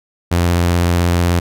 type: tone with vibrato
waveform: sawtooth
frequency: 86.8 Hz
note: F2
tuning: 10 cents flat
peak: -8 dBFS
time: 0.31-1.4 s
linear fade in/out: 10 ms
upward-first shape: sine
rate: 16 Hz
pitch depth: 18 cents each way
effects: none